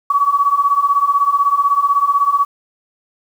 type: beating tone pair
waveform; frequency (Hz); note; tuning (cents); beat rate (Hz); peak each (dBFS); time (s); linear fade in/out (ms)
sine; 1123 / 1139; C#6 / C#6; +22 / +47; 16; -16 / -13; 0.1-2.45; 5
effects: 7-bit